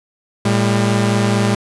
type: tone pair together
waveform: sawtooth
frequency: 112.5 / 200.5 Hz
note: A2 / G3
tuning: +39 / +39 cents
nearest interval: minor seventh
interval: 1000 cents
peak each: -12 dBFS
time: 0.45-1.55 s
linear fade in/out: 5 ms
effects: resampled to 24000 Hz